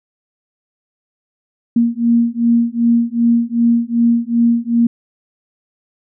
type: beating tone pair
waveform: sine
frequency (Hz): 233.1 / 235.7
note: A#3 / A#3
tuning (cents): 0 / +19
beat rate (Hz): 2.6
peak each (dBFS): -14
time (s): 1.76-4.87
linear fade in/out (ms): 5
effects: none